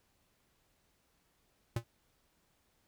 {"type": "tone with exponential decay", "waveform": "square", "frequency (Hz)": 116.54, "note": "A#2", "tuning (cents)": 0, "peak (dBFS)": -29, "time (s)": [1.76, 1.84], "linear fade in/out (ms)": 5, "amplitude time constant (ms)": 17, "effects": ["pink hiss -74 dBFS RMS until 2.87 s"]}